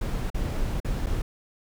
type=noise with dropouts; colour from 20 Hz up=brown; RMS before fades=-27 dBFS; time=0.01-1.22 s; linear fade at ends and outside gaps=5 ms; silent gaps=0.302-0.344 / 0.802-0.846 / 1.062-1.066 s; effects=none